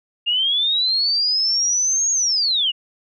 sine linear two-way sweep, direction up then down, 2794 to 6645 to 2794 Hz, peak -16 dBFS, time 0.26-2.72 s, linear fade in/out 20 ms, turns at 2.11 s, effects none

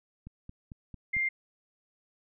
click train, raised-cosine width 5 ms, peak -31 dBFS, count 5, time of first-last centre 0.27-1.167 s, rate 4.46 Hz
sine tone, 2106 Hz, C7, 11 cents sharp, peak -26 dBFS, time 1.13-1.29 s, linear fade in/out 10 ms
effects none

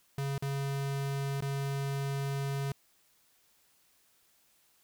square tone with dropouts, 138.59 Hz, C#3, in tune, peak -32 dBFS, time 0.18-2.72 s, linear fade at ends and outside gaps 2 ms, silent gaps 0.38-0.423 / 1.407-1.422 s, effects white hiss -68 dBFS RMS until 4.83 s

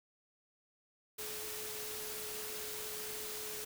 sine tone in noise, 427.9 Hz, A4, 48 cents flat, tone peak -48 dBFS, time 1.18-3.65 s, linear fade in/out 10 ms, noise white, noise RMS -43 dBFS, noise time 1.18-3.65 s, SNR -8 dB, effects none

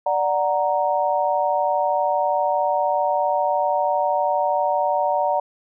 sine chord, D augmented, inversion none, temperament equal, 587.3 / 740 / 932.3 Hz, D5 / F#5 / A#5, 0 / 0 / 0 cents, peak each -22 dBFS, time 0.06-5.4 s, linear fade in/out 5 ms, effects none

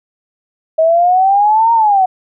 sine exponential two-way sweep, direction up then down, 633 to 934 to 733 Hz, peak -7 dBFS, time 0.78-2.06 s, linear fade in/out 10 ms, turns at 1.73 s, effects none

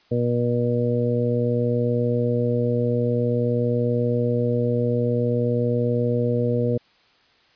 harmonic tone, 120.5 Hz, B2, 42 cents flat, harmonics 1 / 2 / 3 / 4 / 5, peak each -23 / -25 / -31 / -23 / -31 dBFS, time 0.11-6.78 s, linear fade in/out 10 ms, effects white hiss -58 dBFS RMS until 7.55 s + resampled to 11025 Hz

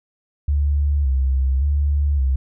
sine tone with vibrato, 69.1 Hz, C#2, 5 cents flat, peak -15 dBFS, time 0.48-2.36 s, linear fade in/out 5 ms, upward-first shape square, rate 0.88 Hz, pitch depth 74 cents each way, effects none

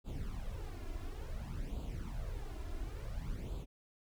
brown noise with flanger, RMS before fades -41 dBFS, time 0.04-3.66 s, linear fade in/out 50 ms, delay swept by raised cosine 0.26 to 2.96 ms, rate 0.57 Hz, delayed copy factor +0.7, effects none

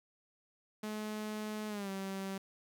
sawtooth tone with pitch glide, 213.5 to 193.53 Hz, G#3 to G3, +48 to -22 cents, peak -34 dBFS, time 0.83-2.38 s, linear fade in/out 5 ms, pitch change -170 cents, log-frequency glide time 1.68-1.9 s, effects 11-bit

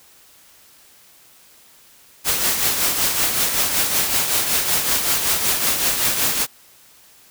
white noise with tremolo, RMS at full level -17 dBFS, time 2.24-6.47 s, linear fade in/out 50 ms, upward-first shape triangle, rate 5.3 Hz, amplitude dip 55%, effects white hiss -50 dBFS RMS until 7.3 s

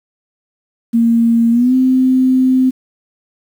sine tone with pitch glide, 231.5 to 258.4 Hz, A#3 to C4, -12 to -21 cents, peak -8 dBFS, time 0.93-2.71 s, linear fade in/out 20 ms, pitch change +191 cents, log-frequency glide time 1.51-1.74 s, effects 7-bit

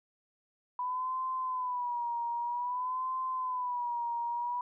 sine tone with vibrato, 987.8 Hz, B5, in tune, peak -31 dBFS, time 0.79-4.61 s, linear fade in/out 2 ms, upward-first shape sine, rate 0.52 Hz, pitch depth 82 cents each way, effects none

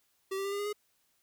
square tone with pitch steps, 385.4 / 391.5 / 397.6 / 403.9 / 410.2 / 416.7 Hz, G4 / G4 / G4 / G#4 / G#4 / G#4, -29 / -2 / +25 / -48 / -21 / +6 cents, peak -33 dBFS, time 0.31-0.73 s, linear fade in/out 10 ms, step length 70 ms, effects white hiss -73 dBFS RMS until 1.22 s

